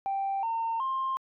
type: tone with pitch steps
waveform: sine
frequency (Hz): 784 / 911 / 1058.7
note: G5 / A#5 / C6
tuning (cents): 0 / -40 / +20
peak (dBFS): -26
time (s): 0.06-1.17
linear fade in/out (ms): 0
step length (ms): 370
effects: tanh soft clip ceiling -24 dBFS